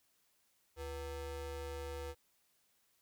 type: ring-modulated tone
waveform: square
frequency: 207.5 Hz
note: G#3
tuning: 1 cent flat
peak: -39 dBFS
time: 0.76-2.15 s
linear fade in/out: 50 ms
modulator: 281 Hz
effects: white hiss -75 dBFS RMS until 3.01 s